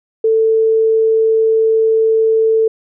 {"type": "tone", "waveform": "sine", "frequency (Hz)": 444.4, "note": "A4", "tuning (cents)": 17, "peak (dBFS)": -9, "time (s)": [0.24, 2.68], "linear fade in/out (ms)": 5, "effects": []}